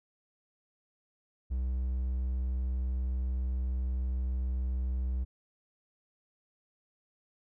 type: tone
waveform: triangle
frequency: 63.4 Hz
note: B1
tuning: 46 cents sharp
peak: -27 dBFS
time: 1.5-5.25 s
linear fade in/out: 20 ms
effects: none